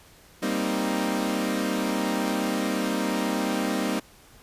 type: chord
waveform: sawtooth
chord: C minor seventh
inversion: second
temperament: equal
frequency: 196 / 233.1 / 261.6 / 311.1 Hz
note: G3 / Bb3 / C4 / Eb4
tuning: 0 / 0 / 0 / 0 cents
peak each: -26 dBFS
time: 0.42-4 s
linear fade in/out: 10 ms
effects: pink hiss -53 dBFS RMS until 4.42 s + resampled to 32000 Hz